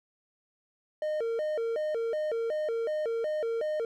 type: tone with vibrato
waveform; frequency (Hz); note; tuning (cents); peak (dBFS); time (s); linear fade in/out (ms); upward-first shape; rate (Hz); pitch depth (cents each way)
triangle; 530; C5; +22; -26; 1.02-3.85; 2; square; 2.7; 250
effects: none